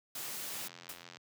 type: noise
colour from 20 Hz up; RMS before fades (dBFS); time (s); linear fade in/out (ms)
white; -41; 0.15-0.68; 5
type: click train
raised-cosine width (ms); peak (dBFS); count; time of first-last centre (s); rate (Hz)
0.2; -31; 58; 0.51-1.17; 86.4
type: noise with exponential decay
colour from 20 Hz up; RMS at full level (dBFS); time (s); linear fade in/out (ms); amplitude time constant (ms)
white; -39; 0.89-1.04; 5; 31
effects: high-pass 100 Hz 12 dB/octave